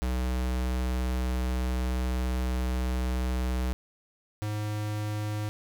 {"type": "tone pair in turn", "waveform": "square", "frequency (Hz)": [62.8, 105.62], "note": ["B1", "G#2"], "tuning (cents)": [30, 30], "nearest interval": "major sixth", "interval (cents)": 900, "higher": "second", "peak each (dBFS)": [-27, -30], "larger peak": "first", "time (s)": [[0.02, 3.73], [4.42, 5.49]], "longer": "first", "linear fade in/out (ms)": 0, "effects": []}